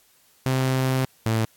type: tone pair in turn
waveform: sawtooth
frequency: 130.81 / 111.75 Hz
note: C3 / A2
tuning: 0 / +27 cents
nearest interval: minor third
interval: 273 cents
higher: first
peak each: -16 dBFS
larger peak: neither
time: 0.46-1.05 / 1.26-1.45 s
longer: first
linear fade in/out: 0 ms
effects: white hiss -59 dBFS RMS until 1.56 s + AAC 64 kbps